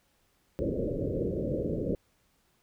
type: low-pass noise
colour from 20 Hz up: white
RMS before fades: -31 dBFS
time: 0.59-1.95 s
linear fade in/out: 0 ms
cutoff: 570 Hz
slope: 96 dB/octave
effects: pink hiss -70 dBFS RMS until 2.62 s